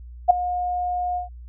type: tone with ADSR envelope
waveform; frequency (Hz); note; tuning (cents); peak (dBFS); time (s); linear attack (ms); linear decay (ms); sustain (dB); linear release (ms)
sine; 717; F5; +45; -6; 0.28-1.29; 23; 8; -16; 130
effects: added 60 Hz sine -37 dBFS peak until 1.48 s